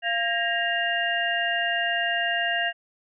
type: tone cluster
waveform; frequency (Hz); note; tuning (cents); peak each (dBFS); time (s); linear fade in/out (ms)
sine; 690 / 1626 / 1874 / 2803; F5 / G#6 / A#6 / F7; -21 / -37 / +9 / +6; -28; 0.02-2.73; 50
effects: none